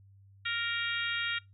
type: harmonic tone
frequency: 466.5 Hz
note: A#4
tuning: 1 cent sharp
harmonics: 3 / 4 / 5 / 6 / 7 / 8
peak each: -36 / -37 / -38 / -39 / -39 / -40 dBFS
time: 0.45-1.39 s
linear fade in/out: 10 ms
effects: noise-tail reverb RT60 0.2 s tail -23 dB re dry + added 98 Hz sine -55 dBFS peak until 1.53 s